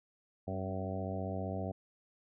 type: harmonic tone with a mistuned harmonic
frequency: 95.1 Hz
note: F#2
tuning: 48 cents sharp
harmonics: 1 / 2 / 3 / 4 / 5 / 6 / 7 / 8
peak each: -39 / -41 / -45 / -47 / -46 / -45 / -43 / -47 dBFS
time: 0.47-1.72 s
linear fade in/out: 10 ms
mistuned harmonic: 3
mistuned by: -41 cents
effects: none